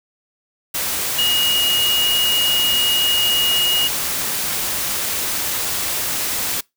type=tone in noise; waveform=sine; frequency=2875 Hz; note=F7; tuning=50 cents sharp; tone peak=-15 dBFS; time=1.18-3.88 s; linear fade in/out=10 ms; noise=white; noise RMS=-22 dBFS; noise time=0.74-6.61 s; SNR=+4 dB; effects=noise-tail reverb RT60 0.2 s tail -25 dB re dry